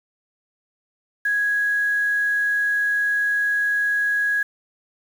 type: tone with quantisation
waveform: sine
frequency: 1661.2 Hz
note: G#6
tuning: in tune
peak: -18 dBFS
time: 1.25-4.43 s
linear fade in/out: 5 ms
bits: 7
effects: none